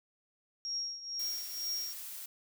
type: tone with tremolo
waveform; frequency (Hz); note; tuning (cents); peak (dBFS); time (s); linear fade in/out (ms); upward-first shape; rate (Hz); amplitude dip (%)
sine; 5588; F8; 0; -32; 0.65-1.93; 0; triangle; 2.1; 80
type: noise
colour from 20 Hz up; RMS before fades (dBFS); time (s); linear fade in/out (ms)
blue; -44; 1.19-2.26; 5
effects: none